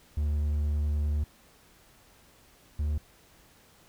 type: tone pair in turn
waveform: triangle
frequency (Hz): 74.2 / 74.6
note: D2 / D2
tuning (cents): +18 / +28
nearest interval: unison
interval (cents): 10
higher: second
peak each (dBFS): -23 / -24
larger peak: first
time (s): 0.17-1.24 / 2.79-2.98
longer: first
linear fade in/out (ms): 5
effects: pink hiss -59 dBFS RMS until 3.88 s